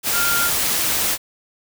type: tone in noise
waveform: sine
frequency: 1396.9 Hz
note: F6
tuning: in tune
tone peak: -20 dBFS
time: 0.12-0.51 s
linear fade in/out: 50 ms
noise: white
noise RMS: -20 dBFS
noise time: 0.03-1.18 s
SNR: -3 dB
effects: none